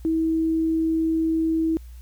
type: tone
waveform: sine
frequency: 323 Hz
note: E4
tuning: 35 cents flat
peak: -19 dBFS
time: 0.05-1.77 s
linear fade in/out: 0 ms
effects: added 60 Hz sine -38 dBFS peak until 2.01 s + white hiss -58 dBFS RMS until 2.01 s